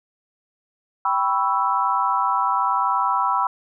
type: chord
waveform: sine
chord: C# half-diminished seventh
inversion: second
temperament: equal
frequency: 784 / 987.8 / 1108.7 / 1318.5 Hz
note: G5 / B5 / C#6 / E6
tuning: 0 / 0 / 0 / 0 cents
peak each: -25 / -21 / -26 / -23 dBFS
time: 1.05-3.47 s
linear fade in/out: 2 ms
effects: none